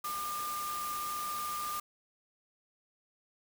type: tone in noise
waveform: sine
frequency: 1200 Hz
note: D6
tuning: 37 cents sharp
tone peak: -35 dBFS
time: 0.04-1.8 s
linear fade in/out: 5 ms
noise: white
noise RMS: -42 dBFS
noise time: 0.04-1.8 s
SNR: +4 dB
effects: none